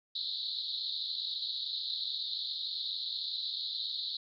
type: band-pass noise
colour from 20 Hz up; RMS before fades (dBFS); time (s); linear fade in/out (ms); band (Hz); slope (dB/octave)
pink; -37; 0.15-4.17; 5; 3700 to 4300; 96
effects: none